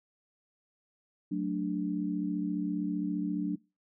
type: chord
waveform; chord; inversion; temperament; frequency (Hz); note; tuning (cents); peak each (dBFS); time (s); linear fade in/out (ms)
sine; D major; first; equal; 185 / 220 / 293.7; F#3 / A3 / D4; 0 / 0 / 0; -33 / -37 / -32; 1.31-3.56; 10
effects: noise-tail reverb RT60 0.3 s tail -25 dB re dry